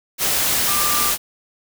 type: tone in noise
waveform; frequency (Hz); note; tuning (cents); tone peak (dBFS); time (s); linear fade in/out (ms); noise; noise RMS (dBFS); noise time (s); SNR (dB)
sine; 1189; D6; +21; -23; 0.66-1.13; 50; white; -19; 0.18-1.18; -7
effects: none